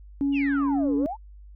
sine tone with pitch glide, 280 to 282.3 Hz, C#4 to C#4, +18 to +32 cents, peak -20 dBFS, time 0.21-1.06 s, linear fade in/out 0 ms, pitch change +14 cents, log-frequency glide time 0.73-0.92 s
sine exponential two-way sweep, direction down then up, 2990 to 417.8 to 943 Hz, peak -28 dBFS, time 0.32-1.17 s, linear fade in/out 50 ms, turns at 0.96 s
effects tanh soft clip ceiling -16 dBFS + added 50 Hz sine -43 dBFS peak until 1.55 s

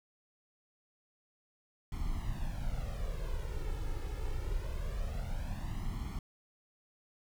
brown noise with flanger, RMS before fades -36 dBFS, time 1.92-6.19 s, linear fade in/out 2 ms, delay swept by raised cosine 0.93 to 2.33 ms, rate 0.24 Hz, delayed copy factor +0.8, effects none

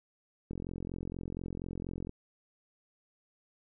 click train, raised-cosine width 3 ms, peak -26 dBFS, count 71, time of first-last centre 0.51-2.094 s, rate 44.2 Hz, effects none

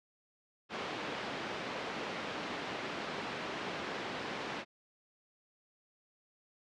pink band-pass noise, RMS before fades -40 dBFS, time 0.69-4.65 s, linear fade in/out 50 ms, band 250 to 3500 Hz, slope 12 dB/octave, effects low-pass 6000 Hz 12 dB/octave

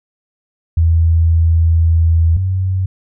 sine tone pair in turn, 82.41 / 93.77 Hz, E2 / F#2, 0 / +24 cents, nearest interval major second, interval 224 cents, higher second, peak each -8 / -13 dBFS, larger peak first, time 0.77-2.37 / 2.37-2.86 s, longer first, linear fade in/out 5 ms, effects none

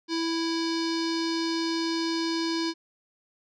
square tone with low-pass filter, 329.8 Hz, E4, 1 cent sharp, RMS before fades -28 dBFS, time 0.08-2.74 s, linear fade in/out 50 ms, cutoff 4800 Hz, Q 5.4, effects none

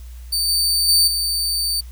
sawtooth tone with level steps, 4583 Hz, D8, 43 cents flat, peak -15 / -13 / -9 / -16 dBFS, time 0.32-1.81 s, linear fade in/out 10 ms, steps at 0.48 / 0.88 / 1.07 s, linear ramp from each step 10 ms, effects added 60 Hz sine -33 dBFS peak until 1.91 s + white hiss -51 dBFS RMS until 1.91 s

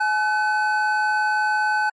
triangle tone pair together, 849 / 1512.7 Hz, G#5 / F#6, +38 / +38 cents, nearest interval minor seventh, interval 1000 cents, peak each -19 dBFS, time 0-1.9 s, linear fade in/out 10 ms, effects MP3 48 kbps

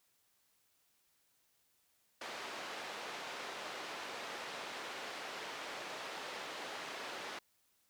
pink band-pass noise, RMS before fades -45 dBFS, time 2.21-7.39 s, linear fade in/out 5 ms, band 490 to 4200 Hz, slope 12 dB/octave, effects white hiss -75 dBFS RMS until 7.89 s

